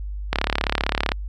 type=click train; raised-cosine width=0.3 ms; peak=-3 dBFS; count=29; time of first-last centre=0.33-1.119 s; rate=35.5 Hz; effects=added 50 Hz sine -27 dBFS peak until 1.28 s